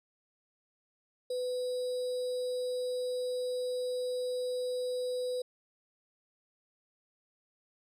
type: tone with sample-and-hold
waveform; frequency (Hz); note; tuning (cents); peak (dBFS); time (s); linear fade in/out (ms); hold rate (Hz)
sine; 500; B4; +21; -31; 1.3-5.42; 5; 4410
effects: low-pass 10000 Hz 12 dB/octave